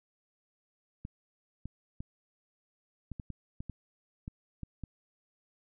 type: clicks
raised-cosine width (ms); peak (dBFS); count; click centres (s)
5; -27; 11; 1.051 / 1.656 / 2.005 / 3.117 / 3.198 / 3.303 / 3.605 / 3.697 / 4.279 / 4.633 / 4.837
effects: none